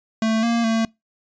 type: tone with pitch steps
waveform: square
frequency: 221.9 / 233 / 224.8 Hz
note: A3 / A#3 / A3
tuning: +15 / -1 / +37 cents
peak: -18 dBFS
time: 0.22-0.85 s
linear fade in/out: 2 ms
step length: 210 ms
effects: noise-tail reverb RT60 0.2 s tail -25 dB re dry + resampled to 16000 Hz